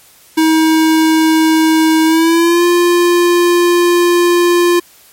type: tone with pitch glide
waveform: square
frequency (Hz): 318.4 to 349.2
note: D#4 to F4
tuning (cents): +40 to 0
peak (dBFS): -8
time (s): 0.37-4.8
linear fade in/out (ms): 10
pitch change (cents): +160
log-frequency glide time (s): 2.05-2.65
effects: white hiss -44 dBFS RMS until 5.12 s + MP3 64 kbps